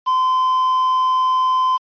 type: tone with quantisation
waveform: triangle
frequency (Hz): 1028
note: C6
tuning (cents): -31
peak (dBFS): -12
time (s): 0.06-1.78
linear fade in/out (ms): 20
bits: 6
effects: resampled to 11025 Hz